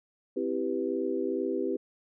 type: chord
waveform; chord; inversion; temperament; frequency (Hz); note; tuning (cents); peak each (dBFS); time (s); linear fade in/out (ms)
sine; C major seventh; none; equal; 261.6 / 329.6 / 392 / 493.9; C4 / E4 / G4 / B4; 0 / 0 / 0 / 0; -34 / -33 / -31 / -35; 0.36-1.77; 10
effects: none